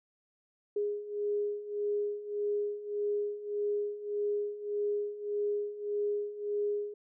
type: beating tone pair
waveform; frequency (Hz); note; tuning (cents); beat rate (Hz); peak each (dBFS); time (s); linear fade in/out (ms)
sine; 411.8 / 413.5; G#4 / G#4; -15 / -8; 1.7; -36 / -32; 0.76-6.94; 5
effects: none